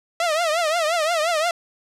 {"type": "tone with vibrato", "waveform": "sawtooth", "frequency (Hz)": 652, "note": "E5", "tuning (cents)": -19, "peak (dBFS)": -15, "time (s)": [0.2, 1.51], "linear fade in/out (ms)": 2, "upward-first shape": "triangle", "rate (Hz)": 5.7, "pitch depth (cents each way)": 160, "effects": ["low-pass 9000 Hz 12 dB/octave"]}